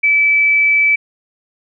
sine tone, 2307 Hz, D7, 31 cents flat, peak -9 dBFS, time 0.03-0.96 s, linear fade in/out 10 ms, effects none

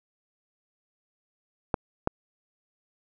clicks, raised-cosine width 1 ms, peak -9 dBFS, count 2, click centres 1.742 / 2.074 s, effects none

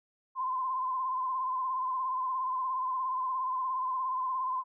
sine tone with vibrato, 1032 Hz, C6, 24 cents flat, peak -29 dBFS, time 0.35-4.64 s, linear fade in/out 50 ms, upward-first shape sine, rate 17 Hz, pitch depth 49 cents each way, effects none

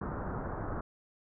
pink low-pass noise, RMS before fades -37 dBFS, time 0.01-0.81 s, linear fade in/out 5 ms, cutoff 1500 Hz, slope 48 dB/octave, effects none

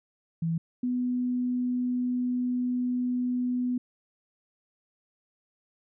sine tone pair in turn, 164.81 / 248.3 Hz, E3 / B3, 0 / +9 cents, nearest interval perfect fifth, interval 709 cents, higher second, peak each -25 dBFS, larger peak neither, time 0.42-0.58 / 0.83-3.78 s, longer second, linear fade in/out 5 ms, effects none

